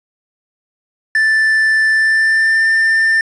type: tone with pitch glide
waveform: triangle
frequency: 1763 to 1791.7 Hz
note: A6 to A6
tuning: +3 to +31 cents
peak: -8 dBFS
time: 1.15-3.21 s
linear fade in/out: 2 ms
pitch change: +28 cents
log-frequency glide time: 1.91-2.64 s
effects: resampled to 24000 Hz + 7-bit